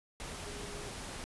sine tone in noise, 410.6 Hz, G#4, 20 cents flat, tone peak -48 dBFS, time 0.46-0.89 s, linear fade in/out 0 ms, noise pink, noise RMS -43 dBFS, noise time 0.2-1.24 s, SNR -8 dB, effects resampled to 24000 Hz

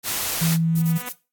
white noise, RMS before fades -25 dBFS, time 0.03-0.58 s, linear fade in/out 50 ms
5% pulse tone with exponential growth, 246.9 Hz, B3, in tune, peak -20 dBFS, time 0.35-1.09 s, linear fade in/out 0 ms, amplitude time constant 160 ms
sine tone, 164.2 Hz, E3, 6 cents flat, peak -18 dBFS, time 0.41-0.98 s, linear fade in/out 10 ms
violet noise bursts, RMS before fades -31 dBFS, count 4, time 0.75-1.128 s, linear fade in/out 10 ms, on 72 ms, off 30 ms
effects noise-tail reverb RT60 0.3 s tail -18 dB re dry + AAC 64 kbps

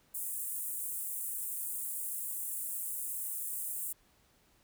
pink high-pass noise, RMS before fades -38 dBFS, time 0.14-3.93 s, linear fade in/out 10 ms, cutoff 8300 Hz, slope 48 dB/octave, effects pink hiss -68 dBFS RMS until 4.63 s

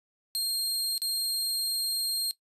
sawtooth tone with dropouts, 4208 Hz, C8, 9 cents sharp, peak -24 dBFS, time 0.35-2.31 s, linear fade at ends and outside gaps 0 ms, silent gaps 0.979-1.018 s, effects noise-tail reverb RT60 0.1 s tail -17 dB re dry + resampled to 32000 Hz

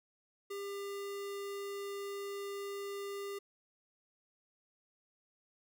square tone, 400.1 Hz, G4, 35 cents sharp, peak -40 dBFS, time 0.5-3.39 s, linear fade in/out 10 ms, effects none

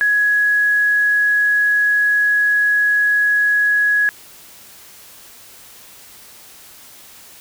sine tone, 1674 Hz, G#6, 13 cents sharp, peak -12 dBFS, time 0.01-4.09 s, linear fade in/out 0 ms, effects white hiss -42 dBFS RMS until 7.4 s

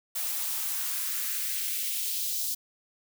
blue noise with high-pass filter sweep, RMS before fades -31 dBFS, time 0.15-2.55 s, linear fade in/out 10 ms, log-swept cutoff 550 to 4600 Hz, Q 1.5, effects none

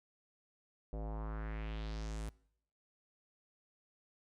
square tone with low-pass filter sweep, 53.9 Hz, A1, 35 cents flat, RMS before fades -41 dBFS, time 0.93-2.29 s, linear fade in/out 0 ms, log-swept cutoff 570 to 10000 Hz, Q 2.4, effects noise-tail reverb RT60 0.7 s tail -23 dB re dry

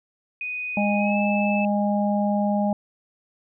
sine tone with pitch glide, 2489 to 2625 Hz, D#7 to E7, 0 to -8 cents, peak -27 dBFS, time 0.41-1.65 s, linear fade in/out 2 ms, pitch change +92 cents, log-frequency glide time 0.98-1.17 s
harmonic tone, 205 Hz, G#3, 22 cents flat, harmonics 1 / 3 / 4, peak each -21 / -26 / -27 dBFS, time 0.77-2.73 s, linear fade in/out 2 ms
effects none

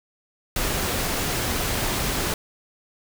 pink noise, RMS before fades -25 dBFS, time 0.56-2.34 s, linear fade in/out 2 ms, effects none

